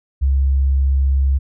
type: tone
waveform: sine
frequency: 67.8 Hz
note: C#2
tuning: 38 cents flat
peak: -12 dBFS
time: 0.21-1.39 s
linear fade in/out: 20 ms
effects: none